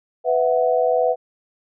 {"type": "chord", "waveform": "sine", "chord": "B suspended fourth", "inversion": "none", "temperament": "equal with one note detuned", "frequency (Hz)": [497.6, 659.3, 740], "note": ["B4", "E5", "F#5"], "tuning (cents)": [13, 0, 0], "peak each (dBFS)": [-18, -20, -22], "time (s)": [0.24, 1.16], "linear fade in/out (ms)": 50, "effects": []}